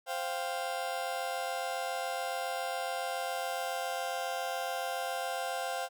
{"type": "chord", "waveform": "35% pulse", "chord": "C suspended fourth", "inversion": "none", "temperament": "just", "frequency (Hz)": [523.3, 697.7, 784.9], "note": ["C5", "F5", "G5"], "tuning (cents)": [0, -2, 2], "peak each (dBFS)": [-37, -35, -36], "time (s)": [0.06, 5.89], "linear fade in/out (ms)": 50, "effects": []}